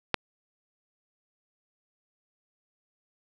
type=click; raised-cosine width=0.3 ms; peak=-6 dBFS; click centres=0.143 s; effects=none